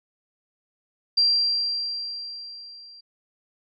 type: tone with level ramp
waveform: sine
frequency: 4734 Hz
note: D8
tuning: 13 cents sharp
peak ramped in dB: -15 to -44 dBFS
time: 1.17-3.01 s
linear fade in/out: 10 ms
effects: none